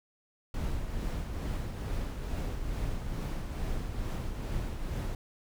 brown noise with tremolo, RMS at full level -32 dBFS, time 0.54-5.15 s, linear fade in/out 2 ms, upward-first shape triangle, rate 2.3 Hz, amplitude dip 45%, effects none

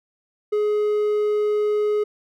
triangle tone, 420 Hz, G#4, 19 cents sharp, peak -16 dBFS, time 0.52-2.04 s, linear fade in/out 10 ms, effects none

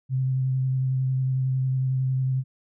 sine tone with vibrato, 130.81 Hz, C3, in tune, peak -21 dBFS, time 0.09-2.44 s, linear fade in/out 50 ms, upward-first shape square, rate 11 Hz, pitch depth 12 cents each way, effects none

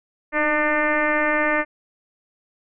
sine tone with frequency modulation, 1200 Hz, D6, 37 cents sharp, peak -17 dBFS, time 0.32-1.65 s, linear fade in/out 50 ms, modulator 298 Hz, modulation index 3.2, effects none

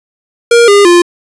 square tone with pitch steps, 470.9 / 405.2 / 348.7 Hz, A#4 / G#4 / F4, +18 / -43 / -3 cents, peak -3 dBFS, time 0.51-1.02 s, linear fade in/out 5 ms, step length 170 ms, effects resampled to 24000 Hz + 7-bit

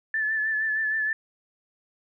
sine tone with vibrato, 1746 Hz, A6, 14 cents flat, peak -23 dBFS, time 0.14-1.13 s, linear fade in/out 2 ms, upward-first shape sine, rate 6.4 Hz, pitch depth 33 cents each way, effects none

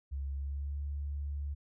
sine tone with pitch glide, 69 to 71.68 Hz, C#2 to D2, -7 to -41 cents, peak -34 dBFS, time 0.11-1.55 s, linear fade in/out 20 ms, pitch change +66 cents, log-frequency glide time 0.33-0.79 s, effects none

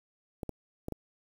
clicks, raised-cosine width 2 ms, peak -22 dBFS, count 4, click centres 0.432 / 0.493 / 0.884 / 0.923 s, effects 8-bit

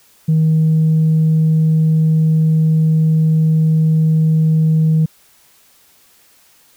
sine tone, 158.3 Hz, D#3, 30 cents sharp, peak -8 dBFS, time 0.28-5.06 s, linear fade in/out 10 ms, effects tanh soft clip ceiling -7 dBFS + white hiss -51 dBFS RMS until 6.76 s

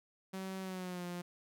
sawtooth tone with pitch glide, 190 to 176.26 Hz, F#3 to F3, +46 to +16 cents, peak -36 dBFS, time 0.33-1.22 s, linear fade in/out 10 ms, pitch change -130 cents, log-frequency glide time 0.61-1.05 s, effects none

